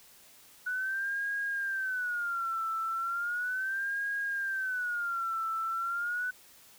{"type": "tone with vibrato", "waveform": "sine", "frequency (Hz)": 1473, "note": "F#6", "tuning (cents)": -8, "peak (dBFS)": -30, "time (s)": [0.66, 6.31], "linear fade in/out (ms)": 10, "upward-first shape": "sine", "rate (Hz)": 0.36, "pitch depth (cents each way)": 180, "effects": ["white hiss -57 dBFS RMS until 6.78 s"]}